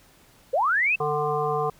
sine linear sweep, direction up, 466.2 to 2700 Hz, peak -19 dBFS, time 0.53-0.96 s, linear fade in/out 10 ms
harmonic tone, 149.2 Hz, D3, 28 cents sharp, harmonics 1 / 3 / 5 / 7 / 8, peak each -32 / -26 / -28 / -29 / -32 dBFS, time 1-1.7 s, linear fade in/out 5 ms
effects pink hiss -56 dBFS RMS until 1.79 s

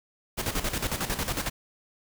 pink noise with tremolo, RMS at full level -28 dBFS, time 0.37-1.5 s, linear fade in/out 20 ms, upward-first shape square, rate 11 Hz, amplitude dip 65%, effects none

